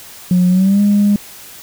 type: tone with pitch glide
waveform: sine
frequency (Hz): 180 to 204.4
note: F#3 to G#3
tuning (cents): -47 to -27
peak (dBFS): -7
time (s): 0.31-1.16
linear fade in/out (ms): 2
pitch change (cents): +220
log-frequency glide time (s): 0.49-0.81
effects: tanh soft clip ceiling -5 dBFS + white hiss -36 dBFS RMS until 1.62 s